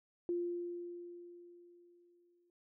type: tone with exponential decay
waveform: sine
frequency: 348.6 Hz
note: F4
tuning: 3 cents flat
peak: -32 dBFS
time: 0.29-2.5 s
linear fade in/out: 1 ms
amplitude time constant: 480 ms
effects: none